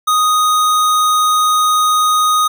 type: tone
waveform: square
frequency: 1244.5 Hz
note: D#6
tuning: in tune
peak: -11 dBFS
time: 0.07-2.48 s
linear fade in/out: 10 ms
effects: none